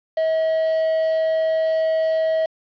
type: tone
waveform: triangle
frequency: 641 Hz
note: E5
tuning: 49 cents flat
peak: -15 dBFS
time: 0.17-2.46 s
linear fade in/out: 5 ms
effects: resampled to 11025 Hz + 7-bit